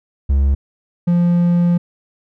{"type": "tone pair in turn", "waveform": "triangle", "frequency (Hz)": [69, 173.87], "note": ["C#2", "F3"], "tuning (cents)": [-7, -7], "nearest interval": "octave + major third", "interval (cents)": 1600, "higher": "second", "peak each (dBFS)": -9, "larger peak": "neither", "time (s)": [[0.29, 0.55], [1.07, 1.78]], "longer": "second", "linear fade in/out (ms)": 10, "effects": []}